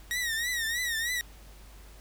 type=tone with vibrato; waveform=sawtooth; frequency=1884 Hz; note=A#6; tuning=18 cents sharp; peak=-25 dBFS; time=0.11-1.21 s; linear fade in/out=0 ms; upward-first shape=triangle; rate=3.2 Hz; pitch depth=120 cents each way; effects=added 50 Hz sine -48 dBFS peak until 2 s + pink hiss -55 dBFS RMS until 2 s